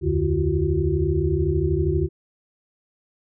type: tone cluster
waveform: sine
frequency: 73.5 / 86.3 / 148.7 / 343.8 / 376.1 Hz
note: D2 / F2 / D3 / F4 / F#4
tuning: +2 / -20 / +22 / -27 / +28 cents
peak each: -25 dBFS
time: 0.01-2.09 s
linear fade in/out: 50 ms
effects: none